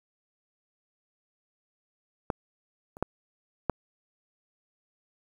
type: clicks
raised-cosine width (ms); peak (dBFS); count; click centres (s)
1; -13 / -30 / -12 / -10; 4; 2.302 / 2.969 / 3.026 / 3.697
effects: 8-bit